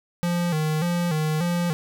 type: tone with vibrato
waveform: square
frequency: 164.2 Hz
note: E3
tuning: 6 cents flat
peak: -22 dBFS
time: 0.23-1.73 s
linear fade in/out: 0 ms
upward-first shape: square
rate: 1.7 Hz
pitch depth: 100 cents each way
effects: none